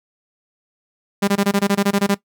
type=tone bursts; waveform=sawtooth; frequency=200.1 Hz; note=G3; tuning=36 cents sharp; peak=-10 dBFS; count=12; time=1.22-2.147 s; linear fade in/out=10 ms; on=58 ms; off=21 ms; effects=noise-tail reverb RT60 0.1 s tail -18 dB re dry